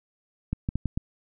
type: clicks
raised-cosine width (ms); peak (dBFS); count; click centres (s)
5; -14; 5; 0.53 / 0.689 / 0.756 / 0.857 / 0.975
effects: none